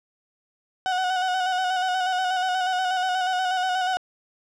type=tone with vibrato; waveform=35% pulse; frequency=740 Hz; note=F#5; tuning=in tune; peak=-20 dBFS; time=0.86-3.97 s; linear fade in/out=0 ms; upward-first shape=square; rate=8.3 Hz; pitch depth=28 cents each way; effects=low-pass 5000 Hz 12 dB/octave